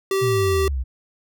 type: tone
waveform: square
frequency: 387.5 Hz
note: G4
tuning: 20 cents flat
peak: -19 dBFS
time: 0.11-0.68 s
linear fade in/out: 2 ms
type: exponential sweep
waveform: sine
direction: down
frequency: 128.2 to 60 Hz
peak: -21 dBFS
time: 0.21-0.84 s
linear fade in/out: 20 ms
effects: none